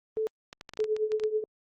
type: tone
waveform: sine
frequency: 437.7 Hz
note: A4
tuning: 9 cents flat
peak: -26 dBFS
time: 0.17-0.27 s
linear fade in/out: 0 ms
type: clicks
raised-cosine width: 0.2 ms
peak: -24 dBFS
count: 11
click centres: 0.529 / 0.611 / 0.692 / 0.736 / 0.773 / 0.803 / 0.842 / 0.965 / 1.119 / 1.198 / 1.237 s
type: tone with tremolo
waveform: sine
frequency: 430.8 Hz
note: A4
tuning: 37 cents flat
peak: -22 dBFS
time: 0.79-1.44 s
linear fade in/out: 2 ms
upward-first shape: triangle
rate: 9.2 Hz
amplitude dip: 85%
effects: Opus 24 kbps